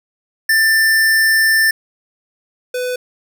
square tone pair in turn, 1780 / 499.5 Hz, A6 / B4, +20 / +20 cents, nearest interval octave + minor seventh, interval 2200 cents, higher first, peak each -11 / -19 dBFS, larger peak first, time 0.49-1.71 / 2.74-2.96 s, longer first, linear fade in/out 5 ms, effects none

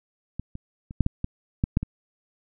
clicks, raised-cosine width 5 ms, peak -18 / -23 / -25 / -6 / -9 / -14 / -9 / -7 / -16 dBFS, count 9, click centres 0.396 / 0.554 / 0.909 / 1.007 / 1.064 / 1.244 / 1.639 / 1.771 / 1.83 s, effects none

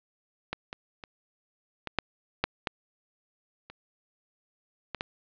clicks, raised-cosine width 0.3 ms, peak -15 / -21 / -25 / -17 / -8 / -8 / -12 / -29 / -17 / -15 dBFS, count 10, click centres 0.53 / 0.729 / 1.038 / 1.873 / 1.987 / 2.44 / 2.672 / 3.7 / 4.947 / 5.009 s, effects resampled to 11025 Hz + 8-bit

